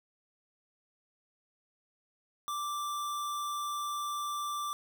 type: tone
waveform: square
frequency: 1174.7 Hz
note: D6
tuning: in tune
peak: -34 dBFS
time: 2.48-4.73 s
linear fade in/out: 0 ms
effects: none